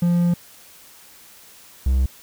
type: tone pair in turn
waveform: triangle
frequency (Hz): 173.8 / 65.1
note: F3 / C2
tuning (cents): -8 / -8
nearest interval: octave + perfect fourth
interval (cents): 1700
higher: first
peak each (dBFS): -13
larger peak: neither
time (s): 0.02-0.34 / 1.86-2.06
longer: first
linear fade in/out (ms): 5
effects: white hiss -47 dBFS RMS until 2.22 s